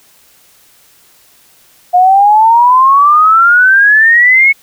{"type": "exponential sweep", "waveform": "sine", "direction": "up", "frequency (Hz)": [710, 2217], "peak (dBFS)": -3, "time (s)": [1.93, 4.53], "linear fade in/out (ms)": 20, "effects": ["white hiss -46 dBFS RMS until 4.62 s"]}